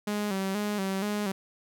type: tone with vibrato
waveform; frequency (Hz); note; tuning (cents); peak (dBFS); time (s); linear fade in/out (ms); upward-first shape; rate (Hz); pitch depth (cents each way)
sawtooth; 200; G3; +35; -24; 0.07-1.32; 5; square; 2.1; 67
effects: none